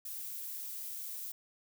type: noise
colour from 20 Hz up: violet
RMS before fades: -42 dBFS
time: 0.05-1.32 s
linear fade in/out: 5 ms
effects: none